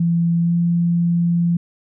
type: tone with pitch glide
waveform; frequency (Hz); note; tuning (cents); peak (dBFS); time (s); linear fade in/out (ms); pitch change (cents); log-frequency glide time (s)
sine; 169.2 to 171.36; E3 to F3; +45 to -33; -14; 0-1.57; 5; +22; 0.4-0.54
effects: none